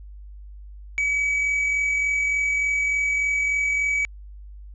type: tone with amplitude modulation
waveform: triangle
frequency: 2278 Hz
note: C#7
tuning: 47 cents sharp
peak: -17 dBFS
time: 0.98-4.05 s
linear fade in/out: 0 ms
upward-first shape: sine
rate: 43.4 Hz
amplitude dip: 30%
effects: added 50 Hz sine -38 dBFS peak until 4.74 s + resampled to 22050 Hz